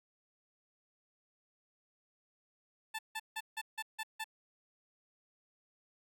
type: tone bursts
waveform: 15% pulse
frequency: 880 Hz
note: A5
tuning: in tune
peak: -31 dBFS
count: 7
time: 2.94-4.243 s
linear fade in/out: 10 ms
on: 49 ms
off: 160 ms
effects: none